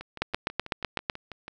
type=two click trains; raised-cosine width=0.3 ms; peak=-9 / -23 dBFS; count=8 / 10; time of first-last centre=0.22-1.098 / 0.01-1.481 s; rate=7.97 / 6.12 Hz; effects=none